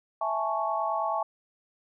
sine chord, A major seventh, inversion second, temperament equal, 659.3 / 830.6 / 880 / 1108.7 Hz, E5 / G#5 / A5 / C#6, 0 / 0 / 0 / 0 cents, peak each -31 / -32 / -32 / -31 dBFS, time 0.21-1.23 s, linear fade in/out 5 ms, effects none

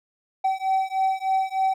triangle beating tone pair, 764 / 767.3 Hz, G5 / G5, -45 / -37 cents, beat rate 3.3 Hz, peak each -22 dBFS, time 0.44-1.74 s, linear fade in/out 10 ms, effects none

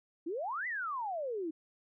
sine exponential two-way sweep, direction up then down, 304.6 to 2047 to 304.6 Hz, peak -34 dBFS, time 0.26-1.51 s, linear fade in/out 10 ms, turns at 0.67 s, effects none

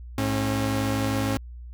sawtooth tone pair together, 106.9 / 271 Hz, A2 / C#4, -49 / -39 cents, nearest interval octave + major third, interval 1610 cents, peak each -22 dBFS, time 0.18-1.37 s, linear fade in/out 0 ms, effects added 60 Hz sine -37 dBFS peak until 1.73 s

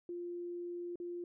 sine tone with dropouts, 349.2 Hz, F4, in tune, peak -39 dBFS, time 0.09-1.24 s, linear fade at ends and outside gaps 2 ms, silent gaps 0.957-1 s, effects none

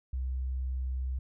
sine tone, 64.4 Hz, C2, 27 cents flat, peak -30 dBFS, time 0.13-1.19 s, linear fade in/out 5 ms, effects none

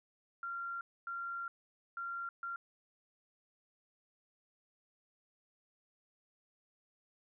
sine tone bursts at uneven times, 1381 Hz, F6, 20 cents flat, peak -38 dBFS, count 4, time 0.43-0.81 / 1.07-1.48 / 1.97-2.29 / 2.43-2.56 s, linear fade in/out 2 ms, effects none

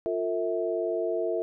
sine tone cluster, 353.3 / 452 / 650 Hz, F4 / A4 / E5, +20 / +47 / -24 cents, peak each -30 dBFS, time 0.06-1.42 s, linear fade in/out 0 ms, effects none

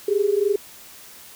sine tone pair together, 395.3 / 418.5 Hz, G4 / G#4, +15 / +13 cents, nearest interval minor second, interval 98 cents, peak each -20 dBFS, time 0.08-0.56 s, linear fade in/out 5 ms, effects white hiss -44 dBFS RMS until 1.35 s

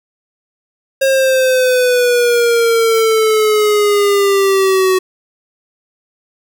square exponential sweep, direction down, 540 to 372.1 Hz, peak -10 dBFS, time 1.01-4.99 s, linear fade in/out 10 ms, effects none

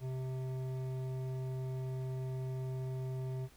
sine tone with hard clipping, 130 Hz, C3, 11 cents flat, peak -38 dBFS, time 0-3.49 s, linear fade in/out 50 ms, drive 11 dB, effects added 60 Hz sine -62 dBFS peak until 3.56 s + pink hiss -63 dBFS RMS until 3.56 s

